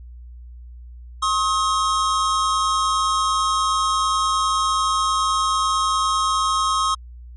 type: tone pair together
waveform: square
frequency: 1078 / 1268.6 Hz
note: C#6 / D#6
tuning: -49 / +33 cents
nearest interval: minor third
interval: 282 cents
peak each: -21 / -21 dBFS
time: 1.22-6.95 s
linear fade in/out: 10 ms
effects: added 60 Hz sine -36 dBFS peak until 7.36 s + MP3 48 kbps